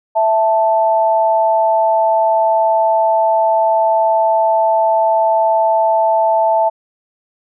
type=tone pair together; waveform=sine; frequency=659.3 / 880 Hz; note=E5 / A5; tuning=0 / 0 cents; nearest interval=perfect fourth; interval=500 cents; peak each=-13 dBFS; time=0.15-6.7 s; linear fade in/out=20 ms; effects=none